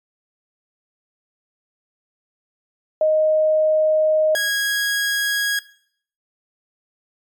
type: tone pair in turn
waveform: sine / sawtooth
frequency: 622.3 / 1650.3 Hz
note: D#5 / G#6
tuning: 0 / -11 cents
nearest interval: octave + perfect fourth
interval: 1689 cents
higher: second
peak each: -13 / -15 dBFS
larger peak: first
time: 3.01-4.35 / 4.35-5.59 s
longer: first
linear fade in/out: 2 ms
effects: noise-tail reverb RT60 0.6 s tail -18 dB re dry + MP3 64 kbps